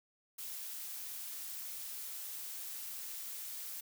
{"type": "noise", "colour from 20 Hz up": "blue", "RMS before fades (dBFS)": -44, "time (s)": [0.38, 3.81], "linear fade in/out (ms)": 10, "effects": []}